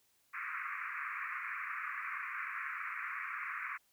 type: band-pass noise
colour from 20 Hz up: pink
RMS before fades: -41 dBFS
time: 0.33-3.78 s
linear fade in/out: 20 ms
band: 1100 to 2400 Hz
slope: 96 dB/octave
effects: white hiss -73 dBFS RMS until 3.92 s